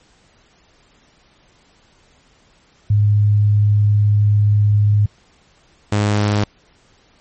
sine / sawtooth tone pair in turn, 103.9 / 103.9 Hz, G#2 / G#2, +1 / +1 cents, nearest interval unison, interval 0 cents, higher neither, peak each -10 dBFS, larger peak neither, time 2.9-5.06 / 5.92-6.44 s, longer first, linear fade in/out 5 ms, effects pink hiss -54 dBFS RMS until 7.2 s + MP3 32 kbps

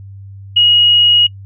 sine tone, 2891 Hz, F#7, 41 cents flat, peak -6 dBFS, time 0.56-1.27 s, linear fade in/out 10 ms, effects noise-tail reverb RT60 0.1 s tail -23 dB re dry + added 98 Hz sine -30 dBFS peak until 1.45 s

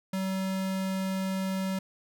square tone, 190.4 Hz, F#3, 50 cents sharp, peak -29 dBFS, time 0.13-1.79 s, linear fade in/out 5 ms, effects none

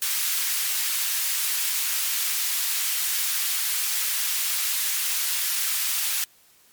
white high-pass noise, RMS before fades -25 dBFS, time 0.02-6.24 s, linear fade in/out 0 ms, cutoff 1600 Hz, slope 12 dB/octave, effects white hiss -57 dBFS RMS until 6.72 s + MP3 96 kbps

